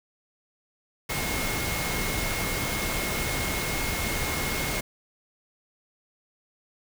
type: tone in noise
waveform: sine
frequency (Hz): 2157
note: C#7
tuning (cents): -48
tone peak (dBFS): -34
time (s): 1.09-4.81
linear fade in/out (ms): 10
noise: pink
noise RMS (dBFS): -29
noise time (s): 1.09-4.81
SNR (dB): -8
effects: none